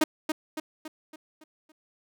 sawtooth tone with echo, 311.1 Hz, D#4, in tune, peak -15 dBFS, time 0.01-0.04 s, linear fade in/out 5 ms, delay 280 ms, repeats 6, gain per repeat -6 dB, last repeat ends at 1.72 s, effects none

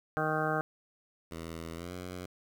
harmonic tone, 155.56 Hz, D#3, in tune, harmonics 1 / 2 / 3 / 4 / 5 / 7 / 8 / 9 / 10, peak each -36 / -38 / -36 / -36 / -35 / -41 / -37 / -39 / -37 dBFS, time 0.17-0.61 s, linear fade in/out 0 ms
10% pulse tone with pitch glide, 82.41 to 90.39 Hz, E2 to F#2, 0 to -40 cents, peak -31 dBFS, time 1.31-2.26 s, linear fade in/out 5 ms, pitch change +160 cents, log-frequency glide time 1.74-1.93 s
effects 10-bit

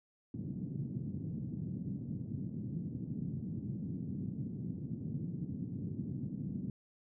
pink band-pass noise, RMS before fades -40 dBFS, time 0.34-6.7 s, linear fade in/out 2 ms, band 120 to 240 Hz, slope 24 dB/octave, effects none

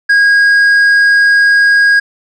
sine tone with tanh clipping, 1638 Hz, G#6, 24 cents flat, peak -6 dBFS, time 0.09-2 s, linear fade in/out 10 ms, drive 5 dB, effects none

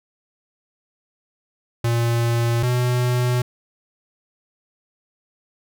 square tone pair in turn, 117.4 / 123.84 Hz, A#2 / B2, +13 / +5 cents, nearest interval minor second, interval 92 cents, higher second, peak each -18 dBFS, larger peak neither, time 1.84-2.63 / 2.63-3.42 s, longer neither, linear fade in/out 5 ms, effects none

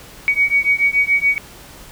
sine beating tone pair, 2248 / 2255 Hz, C#7 / C#7, +24 / +29 cents, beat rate 7 Hz, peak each -16 dBFS, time 0.28-1.38 s, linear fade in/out 0 ms, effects pink hiss -40 dBFS RMS until 1.91 s

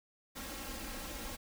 pink noise with comb filter, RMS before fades -43 dBFS, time 0.35-1.37 s, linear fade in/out 20 ms, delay 3.7 ms, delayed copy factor +0.85, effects none

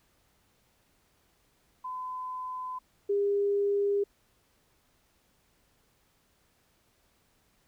sine tone pair in turn, 1015 / 403.6 Hz, B5 / G#4, +47 / -49 cents, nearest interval octave + major third, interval 1596 cents, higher first, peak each -34 / -24 dBFS, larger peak second, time 1.84-2.79 / 3.09-4.04 s, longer neither, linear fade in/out 10 ms, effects pink hiss -69 dBFS RMS until 7.67 s

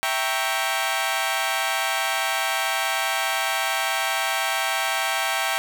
15% pulse chord, E diminished seventh, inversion none, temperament equal, 659.3 / 784 / 932.3 / 1108.7 Hz, E5 / G5 / Bb5 / Db6, 0 / 0 / 0 / 0 cents, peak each -22 / -19 / -23 / -23 dBFS, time 0.03-5.58 s, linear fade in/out 0 ms, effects none

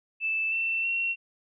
sine tone with pitch steps, 2637 / 2682 / 2727 Hz, E7 / E7 / F7, 0 / +29 / -42 cents, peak -25 dBFS, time 0.2-1.16 s, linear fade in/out 50 ms, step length 320 ms, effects none

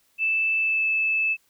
sine tone with pitch glide, 2637 to 2620 Hz, E7 to E7, 0 to -11 cents, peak -20 dBFS, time 0.18-1.37 s, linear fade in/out 50 ms, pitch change -11 cents, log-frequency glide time 0.58-0.86 s, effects white hiss -65 dBFS RMS until 1.49 s

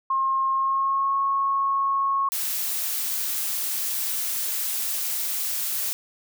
sine tone with pitch glide, 1070 to 1096.3 Hz, C6 to C#6, +38 to -20 cents, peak -20 dBFS, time 0.1-2.29 s, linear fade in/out 5 ms, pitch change +42 cents, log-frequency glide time 0.51-1.16 s
blue noise, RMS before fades -27 dBFS, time 2.32-5.93 s, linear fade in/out 0 ms
effects none

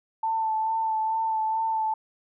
sine tone with vibrato, 885 Hz, A5, 10 cents sharp, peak -23 dBFS, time 0.23-1.94 s, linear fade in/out 5 ms, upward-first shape sine, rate 2.3 Hz, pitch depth 21 cents each way, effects none

